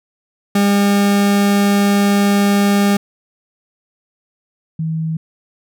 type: tone pair in turn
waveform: 40% pulse / sine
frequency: 201.5 / 160.44 Hz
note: G3 / E3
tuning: +48 / -47 cents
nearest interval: major third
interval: 395 cents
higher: first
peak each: -10 / -17 dBFS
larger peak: first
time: 0.55-2.97 / 4.79-5.17 s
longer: first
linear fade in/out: 5 ms
effects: none